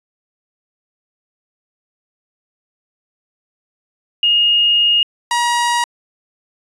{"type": "tone pair in turn", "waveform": ["sine", "sawtooth"], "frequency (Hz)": [2853, 954.2], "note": ["F7", "A#5"], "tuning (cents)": [36, 40], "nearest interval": "octave + perfect fifth", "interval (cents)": 1896, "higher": "first", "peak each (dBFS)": -10, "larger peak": "neither", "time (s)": [[4.23, 5.03], [5.31, 5.84]], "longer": "first", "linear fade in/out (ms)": 2, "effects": ["resampled to 24000 Hz"]}